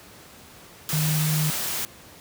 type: tone in noise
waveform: sine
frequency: 154 Hz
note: D#3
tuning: 17 cents flat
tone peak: -21 dBFS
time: 0.93-1.5 s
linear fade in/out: 0 ms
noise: white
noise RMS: -28 dBFS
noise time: 0.89-1.85 s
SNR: +4 dB
effects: pink hiss -47 dBFS RMS until 2.2 s + high-pass 80 Hz 12 dB/octave